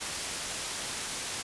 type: low-pass noise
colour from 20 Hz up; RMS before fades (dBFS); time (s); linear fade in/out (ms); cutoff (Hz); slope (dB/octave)
white; -36; 0-1.43; 20; 9700; 12
effects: resampled to 24000 Hz